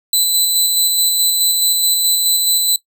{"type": "tone with tremolo", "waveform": "15% pulse", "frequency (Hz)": 4006, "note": "B7", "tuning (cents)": 24, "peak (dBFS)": -5, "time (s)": [0.13, 2.76], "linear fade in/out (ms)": 2, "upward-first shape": "square", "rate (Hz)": 4.7, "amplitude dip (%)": 25, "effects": ["noise-tail reverb RT60 0.1 s tail -18 dB re dry"]}